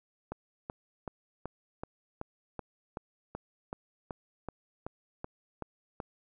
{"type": "click train", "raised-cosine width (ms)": 1, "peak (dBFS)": -23, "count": 16, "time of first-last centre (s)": [0.32, 6.002], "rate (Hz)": 2.64, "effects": []}